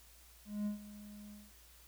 triangle tone with ADSR envelope, 207.7 Hz, G#3, in tune, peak -31 dBFS, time 0.45-1.52 s, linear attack 210 ms, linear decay 120 ms, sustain -16 dB, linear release 200 ms, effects added 59 Hz sine -62 dBFS peak until 1.87 s + white hiss -62 dBFS RMS until 1.87 s

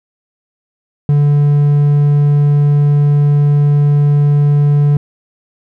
triangle tone, 145.3 Hz, D3, 18 cents flat, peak -5 dBFS, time 1.09-4.97 s, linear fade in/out 2 ms, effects none

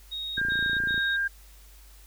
sine tone bursts, 3753 Hz, A#7, 11 cents sharp, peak -31 dBFS, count 3, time 0.11-1.172 s, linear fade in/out 20 ms, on 300 ms, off 81 ms
sine tone, 1600 Hz, G6, 35 cents sharp, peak -24 dBFS, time 0.37-1.28 s, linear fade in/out 10 ms
click train, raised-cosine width 3 ms, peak -26 dBFS, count 18, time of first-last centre 0.38-0.979 s, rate 28.4 Hz
effects added 50 Hz sine -49 dBFS peak until 2.06 s + white hiss -56 dBFS RMS until 2.06 s

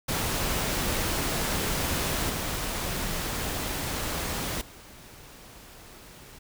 pink noise with level steps, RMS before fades -28 / -31 / -48 dBFS, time 0.08-6.39 s, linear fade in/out 10 ms, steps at 2.29 / 4.61 s, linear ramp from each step 5 ms, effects none

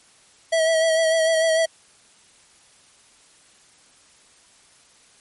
square tone with vibrato, 647 Hz, E5, 32 cents flat, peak -17 dBFS, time 0.52-1.66 s, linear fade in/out 10 ms, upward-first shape sine, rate 6.7 Hz, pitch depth 29 cents each way, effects white hiss -54 dBFS RMS until 5.2 s + MP3 48 kbps

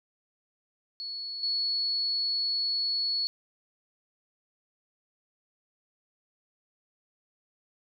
sine tone with level steps, 4390 Hz, C#8, 18 cents flat, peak -34 / -26 dBFS, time 1-3.27 s, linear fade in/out 0 ms, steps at 1.43 s, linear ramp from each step 2 ms, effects none

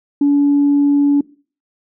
sine tone, 285.6 Hz, D4, 48 cents flat, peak -8 dBFS, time 0.21-1.21 s, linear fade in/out 5 ms, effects noise-tail reverb RT60 0.4 s tail -21 dB re dry + tanh soft clip ceiling -6 dBFS

